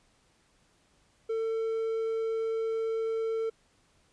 triangle tone, 448.5 Hz, A4, 33 cents sharp, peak -26 dBFS, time 1.29-3.5 s, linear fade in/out 10 ms, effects pink hiss -67 dBFS RMS until 4.12 s + resampled to 22050 Hz

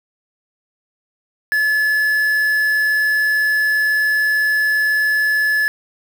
triangle tone with quantisation, 1719 Hz, A6, 41 cents flat, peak -12 dBFS, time 1.52-5.68 s, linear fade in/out 0 ms, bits 5, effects none

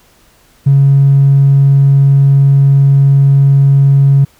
triangle tone with tanh clipping, 138.59 Hz, C#3, in tune, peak -3 dBFS, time 0.66-4.25 s, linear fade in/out 10 ms, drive 1 dB, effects pink hiss -48 dBFS RMS until 4.39 s

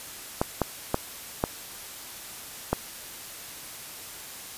clicks, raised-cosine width 1 ms, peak -8 dBFS, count 5, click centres 0.415 / 0.617 / 0.944 / 1.439 / 2.73 s, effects white hiss -41 dBFS RMS until 4.57 s + resampled to 32000 Hz

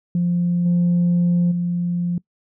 sine tone with level steps, 174.61 Hz, F3, in tune, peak -15 / -12 / -18 dBFS, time 0.15-2.18 s, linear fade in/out 2 ms, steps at 0.65 / 1.51 s, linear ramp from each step 10 ms, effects noise-tail reverb RT60 0.1 s tail -23 dB re dry + tanh soft clip ceiling -12 dBFS

